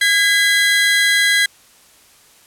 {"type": "tone pair together", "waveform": "30% pulse", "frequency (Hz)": [1640.3, 2013], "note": ["G#6", "B6"], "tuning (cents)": [-22, 33], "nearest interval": "major third", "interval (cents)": 355, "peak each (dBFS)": -12, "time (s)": [0.01, 1.46], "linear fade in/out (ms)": 5, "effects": ["white hiss -49 dBFS RMS until 2.46 s", "low-pass 12000 Hz 12 dB/octave"]}